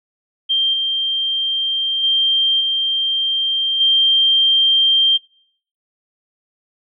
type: tone with level steps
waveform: sine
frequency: 3170 Hz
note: G7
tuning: 19 cents sharp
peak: -13 / -16 / -12 / -15 / -10 dBFS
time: 0.49-5.18 s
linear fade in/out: 20 ms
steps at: 0.73 / 2.03 / 2.6 / 3.8 s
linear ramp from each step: 10 ms
effects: noise-tail reverb RT60 0.6 s tail -25 dB re dry